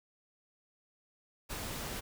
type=noise; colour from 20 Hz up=pink; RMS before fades=-40 dBFS; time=1.49-2.01 s; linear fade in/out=20 ms; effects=none